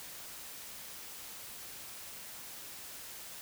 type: silence
effects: white hiss -47 dBFS RMS until 3.41 s